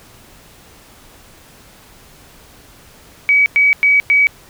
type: tone bursts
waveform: sine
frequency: 2273 Hz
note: C#7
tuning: 43 cents sharp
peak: -8 dBFS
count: 4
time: 3.29-4.27 s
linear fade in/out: 0 ms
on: 170 ms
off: 100 ms
effects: pink hiss -44 dBFS RMS until 4.49 s